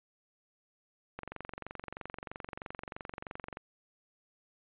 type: click train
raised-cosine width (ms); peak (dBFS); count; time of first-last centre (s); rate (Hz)
0.5; -25; 56; 1.19-3.571; 23.1
effects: resampled to 8000 Hz